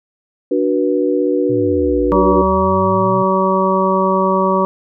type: chord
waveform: sine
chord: B minor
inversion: first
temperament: equal with one note detuned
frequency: 293.7 / 370 / 485.7 Hz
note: D4 / F#4 / B4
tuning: 0 / 0 / -29 cents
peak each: -17 dBFS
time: 0.51-2.42 s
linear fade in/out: 5 ms
type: exponential two-way sweep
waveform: sine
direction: down then up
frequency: 130 to 55.3 to 130 Hz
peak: -22 dBFS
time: 1.49-3.23 s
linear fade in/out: 10 ms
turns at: 2.05 s
type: harmonic tone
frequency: 190 Hz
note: F#3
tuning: 46 cents sharp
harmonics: 1 / 2 / 3 / 5 / 6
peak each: -18 / -18 / -18 / -18 / -18 dBFS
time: 2.12-4.65 s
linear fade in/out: 0 ms
effects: none